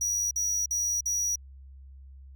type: tone bursts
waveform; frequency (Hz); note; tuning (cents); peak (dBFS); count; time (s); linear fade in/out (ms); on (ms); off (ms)
square; 5800; F#8; -35; -26; 4; 0.01-1.357; 5; 300; 49
effects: added 67 Hz sine -45 dBFS peak until 2.35 s